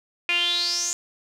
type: tone with band-pass filter sweep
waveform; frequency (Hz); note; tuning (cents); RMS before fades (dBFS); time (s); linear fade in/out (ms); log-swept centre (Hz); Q
sawtooth; 348.3; F4; -5; -24; 0.29-0.93; 0; 2500 to 7100; 9.3
effects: none